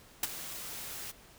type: noise with ADSR envelope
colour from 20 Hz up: white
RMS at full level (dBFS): -28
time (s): 0.23-1.12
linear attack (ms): 3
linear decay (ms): 27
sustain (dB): -14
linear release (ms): 18
effects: pink hiss -57 dBFS RMS until 1.38 s